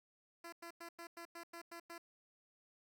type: tone bursts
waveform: 10% pulse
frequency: 338.9 Hz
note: E4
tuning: 48 cents sharp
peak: -40 dBFS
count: 9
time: 0.44-1.981 s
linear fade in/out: 5 ms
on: 85 ms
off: 97 ms
effects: none